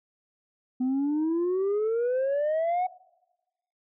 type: exponential sweep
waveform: sine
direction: up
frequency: 250 to 747 Hz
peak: -21 dBFS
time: 0.8-2.87 s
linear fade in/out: 10 ms
effects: noise-tail reverb RT60 1.0 s tail -22 dB re dry + tanh soft clip ceiling -22 dBFS